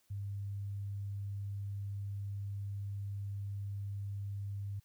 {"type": "tone", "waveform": "sine", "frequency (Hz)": 100, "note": "G2", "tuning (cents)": 35, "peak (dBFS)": -37, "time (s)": [0.1, 4.8], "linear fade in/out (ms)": 10, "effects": ["white hiss -73 dBFS RMS until 4.84 s"]}